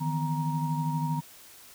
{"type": "tone cluster", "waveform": "sine", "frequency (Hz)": [154.4, 166.9, 249.4, 940], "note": ["D#3", "E3", "B3", "A#5"], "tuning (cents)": [-13, 22, 17, 14], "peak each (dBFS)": [-28, -36, -36, -33], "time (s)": [0, 1.21], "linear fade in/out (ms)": 20, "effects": ["white hiss -51 dBFS RMS until 1.74 s"]}